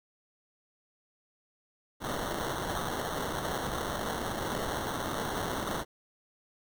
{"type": "noise with sample-and-hold", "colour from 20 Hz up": "blue", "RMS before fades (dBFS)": -34, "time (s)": [2, 5.85], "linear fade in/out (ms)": 50, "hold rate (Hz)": 2450, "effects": []}